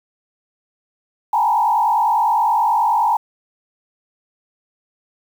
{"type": "tone with frequency modulation", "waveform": "sine", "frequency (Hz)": 890, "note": "A5", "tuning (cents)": 20, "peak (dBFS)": -13, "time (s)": [1.33, 3.17], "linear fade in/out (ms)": 5, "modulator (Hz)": 49.8, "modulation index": 1.6, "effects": ["7-bit"]}